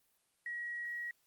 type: tone with quantisation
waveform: sine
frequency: 1908 Hz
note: A#6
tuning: 40 cents sharp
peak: -38 dBFS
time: 0.46-1.11 s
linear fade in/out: 2 ms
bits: 11
effects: white hiss -75 dBFS RMS until 1.26 s + Opus 32 kbps